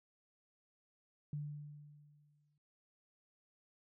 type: tone with exponential decay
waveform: sine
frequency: 147.4 Hz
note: D3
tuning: 7 cents sharp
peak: -37 dBFS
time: 1.33-2.58 s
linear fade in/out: 2 ms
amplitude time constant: 270 ms
effects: none